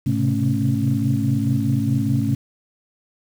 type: tone cluster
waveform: sine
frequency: 107.8 / 129.8 / 134.6 / 218.9 / 276.2 Hz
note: A2 / C3 / C3 / A3 / C#4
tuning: -35 / -13 / +49 / -9 / -6 cents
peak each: -23 dBFS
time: 0.06-2.35 s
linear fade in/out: 10 ms
effects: tanh soft clip ceiling -7 dBFS + 7-bit